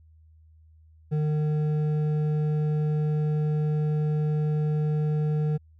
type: tone with hard clipping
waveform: sine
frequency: 151.8 Hz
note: D#3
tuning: 42 cents flat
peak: -24 dBFS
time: 1.11-5.58 s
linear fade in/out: 20 ms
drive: 7 dB
effects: added 79 Hz sine -52 dBFS peak until 5.79 s